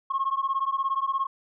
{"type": "beating tone pair", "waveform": "sine", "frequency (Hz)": [1075, 1092], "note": ["C6", "C#6"], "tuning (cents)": [47, -26], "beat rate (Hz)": 17, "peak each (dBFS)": -26, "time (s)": [0.1, 1.27], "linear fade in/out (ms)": 10, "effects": ["tanh soft clip ceiling -18 dBFS"]}